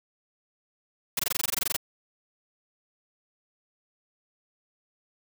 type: noise bursts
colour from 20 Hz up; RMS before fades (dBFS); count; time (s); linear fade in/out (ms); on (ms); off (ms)
white; -26; 14; 1.17-1.766; 5; 24; 20
effects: none